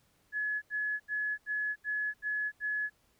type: tone bursts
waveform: sine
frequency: 1700 Hz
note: G#6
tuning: 40 cents sharp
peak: -30 dBFS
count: 7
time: 0.32-2.9 s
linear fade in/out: 50 ms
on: 300 ms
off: 80 ms
effects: pink hiss -70 dBFS RMS until 3.19 s